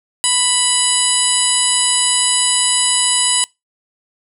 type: harmonic tone with a mistuned harmonic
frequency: 987.8 Hz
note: B5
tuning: in tune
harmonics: 1 / 2 / 3 / 4 / 5 / 7 / 8 / 9 / 10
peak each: -26 / -27 / -19 / -23 / -24 / -25 / -19 / -22 / -17 dBFS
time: 0.24-3.44 s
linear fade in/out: 0 ms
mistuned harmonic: 10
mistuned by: +19 cents
effects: noise-tail reverb RT60 0.2 s tail -23 dB re dry